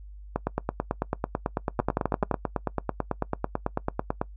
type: two click trains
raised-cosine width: 1 ms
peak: -11 / -9 dBFS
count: 36 / 7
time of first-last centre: 0.36-4.215 / 1.8-2.313 s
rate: 9.08 / 11.7 Hz
effects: noise-tail reverb RT60 0.1 s tail -21 dB re dry + added 50 Hz sine -41 dBFS peak until 4.36 s